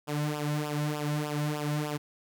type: tone with flanger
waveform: sawtooth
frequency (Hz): 149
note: D3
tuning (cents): +25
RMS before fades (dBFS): -31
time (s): 0.07-1.98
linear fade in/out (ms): 20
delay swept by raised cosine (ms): 0.47 to 2.57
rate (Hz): 3.3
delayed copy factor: -0.8
effects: none